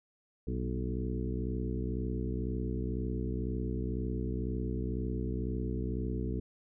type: harmonic tone with a mistuned harmonic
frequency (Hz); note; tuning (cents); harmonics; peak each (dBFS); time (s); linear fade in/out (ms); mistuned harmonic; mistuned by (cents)
62; B1; +7; 1 / 2 / 3 / 4 / 5 / 6 / 7; -35 / -38 / -40 / -41 / -42 / -43 / -43; 0.47-6.4; 5; 3; +73
effects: none